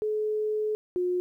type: tone pair in turn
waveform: sine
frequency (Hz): 427.7 / 359.7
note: A4 / F#4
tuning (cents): -49 / -49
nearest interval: minor third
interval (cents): 300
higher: first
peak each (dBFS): -25 / -24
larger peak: second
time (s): 0.02-0.75 / 0.96-1.2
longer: first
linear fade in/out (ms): 0
effects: 11-bit